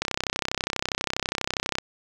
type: click train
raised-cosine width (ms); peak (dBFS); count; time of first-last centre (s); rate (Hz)
0.2; -7; 58; 0.02-1.785; 32.3
effects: 7-bit